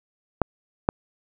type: clicks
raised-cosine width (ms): 1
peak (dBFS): -4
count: 2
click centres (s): 0.417 / 0.889
effects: none